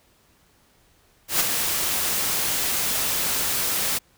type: noise with ADSR envelope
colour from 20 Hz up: white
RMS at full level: -19 dBFS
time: 1.28-3.99 s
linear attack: 120 ms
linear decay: 24 ms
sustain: -5 dB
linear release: 18 ms
effects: pink hiss -60 dBFS RMS until 4.17 s